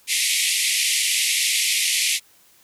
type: band-pass noise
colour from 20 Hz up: pink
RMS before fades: -21 dBFS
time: 0.07-2.2 s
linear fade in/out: 50 ms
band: 2000 to 12000 Hz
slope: 96 dB/octave
effects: white hiss -55 dBFS RMS until 2.63 s